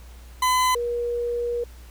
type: tone pair in turn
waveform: 40% pulse / sine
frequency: 1012 / 477.6 Hz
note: B5 / A#4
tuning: +42 / +42 cents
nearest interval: octave + minor second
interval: 1300 cents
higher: first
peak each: -17 / -23 dBFS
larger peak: first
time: 0.42-0.75 / 0.75-1.64 s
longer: second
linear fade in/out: 5 ms
effects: added 60 Hz sine -41 dBFS peak until 1.9 s + pink hiss -52 dBFS RMS until 1.9 s